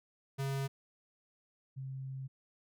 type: tone pair in turn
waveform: square / sine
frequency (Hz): 136.7 / 133.19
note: C#3 / C3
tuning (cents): -24 / +31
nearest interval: unison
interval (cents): 45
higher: first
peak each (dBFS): -34 / -39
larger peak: first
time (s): 0.38-0.68 / 1.76-2.28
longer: second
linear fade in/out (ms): 20
effects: none